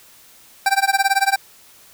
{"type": "tone with tremolo", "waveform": "25% pulse", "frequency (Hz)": 784, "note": "G5", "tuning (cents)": 0, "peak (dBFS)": -8, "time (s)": [0.66, 1.36], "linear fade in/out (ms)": 2, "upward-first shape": "sine", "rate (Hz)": 18, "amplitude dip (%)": 95, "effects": ["white hiss -48 dBFS RMS until 1.93 s"]}